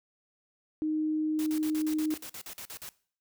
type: tone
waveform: sine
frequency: 309.7 Hz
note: D#4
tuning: 8 cents flat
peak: -27 dBFS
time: 0.82-2.14 s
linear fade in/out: 0 ms
type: noise bursts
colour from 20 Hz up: white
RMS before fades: -42 dBFS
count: 13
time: 1.39-2.89 s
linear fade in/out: 0 ms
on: 72 ms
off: 47 ms
effects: noise-tail reverb RT60 0.5 s tail -21 dB re dry